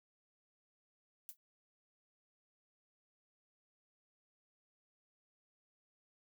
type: noise with exponential decay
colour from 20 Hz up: violet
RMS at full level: -43 dBFS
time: 1.29-1.37 s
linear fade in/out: 0 ms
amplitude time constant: 16 ms
effects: none